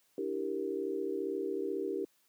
sine chord, E half-diminished seventh, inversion third, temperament equal, 293.7 / 329.6 / 392 / 466.2 Hz, D4 / E4 / G4 / Bb4, 0 / 0 / 0 / 0 cents, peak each -40 / -40 / -35 / -39 dBFS, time 0.18-2.05 s, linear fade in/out 2 ms, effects white hiss -71 dBFS RMS until 2.28 s + high-pass 150 Hz 12 dB/octave

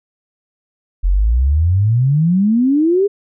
sine exponential sweep, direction up, 42.04 to 415.3 Hz, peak -10 dBFS, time 1.03-3.08 s, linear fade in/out 20 ms, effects none

